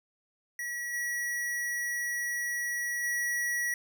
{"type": "tone with level steps", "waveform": "square", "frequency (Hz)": 1927, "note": "B6", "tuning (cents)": -43, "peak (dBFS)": [-34, -31, -29], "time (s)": [0.59, 3.74], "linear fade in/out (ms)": 2, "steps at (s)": [0.93, 3.03], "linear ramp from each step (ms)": 10, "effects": []}